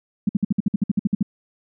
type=tone bursts; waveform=sine; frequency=202.9 Hz; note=G#3; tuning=40 cents flat; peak=-14 dBFS; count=13; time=0.27-1.228 s; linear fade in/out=5 ms; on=22 ms; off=56 ms; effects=none